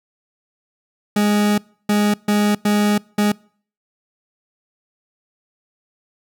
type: tone bursts at uneven times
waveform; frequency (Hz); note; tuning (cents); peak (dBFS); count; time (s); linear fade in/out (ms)
40% pulse; 207.6; G#3; 0; -13; 5; 1.16-1.58 / 1.89-2.14 / 2.28-2.55 / 2.65-2.98 / 3.18-3.32; 5
effects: noise-tail reverb RT60 0.5 s tail -25 dB re dry